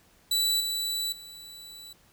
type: tone with level steps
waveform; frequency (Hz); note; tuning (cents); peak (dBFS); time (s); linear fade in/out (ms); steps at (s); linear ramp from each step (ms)
sawtooth; 3954; B7; +1; -20 / -25 / -40; 0.31-1.93; 5; 0.6 / 1.12; 5
effects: pink hiss -61 dBFS RMS until 2.12 s